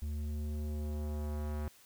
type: tone with low-pass filter sweep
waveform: square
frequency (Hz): 74.9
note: D2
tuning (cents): +35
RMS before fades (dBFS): -37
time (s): 0.02-1.68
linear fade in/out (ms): 0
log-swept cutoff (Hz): 170 to 1600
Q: 0.81
effects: white hiss -61 dBFS RMS until 1.85 s